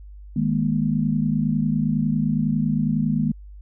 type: chord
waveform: sine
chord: D# suspended fourth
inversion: none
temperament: equal with one note detuned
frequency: 155.56 / 207.7 / 237.6 Hz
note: D#3 / G#3 / A#3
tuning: 0 / 0 / +33 cents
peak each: -23 dBFS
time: 0.36-3.32 s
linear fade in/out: 5 ms
effects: added 50 Hz sine -38 dBFS peak until 3.61 s